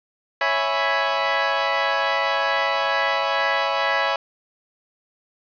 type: chord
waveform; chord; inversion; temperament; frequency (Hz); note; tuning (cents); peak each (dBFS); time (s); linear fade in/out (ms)
20% pulse; C# minor seventh; none; equal; 554.4 / 659.3 / 830.6 / 987.8; C#5 / E5 / G#5 / B5; 0 / 0 / 0 / 0; -20; 0.41-4.16; 2
effects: resampled to 11025 Hz + 7-bit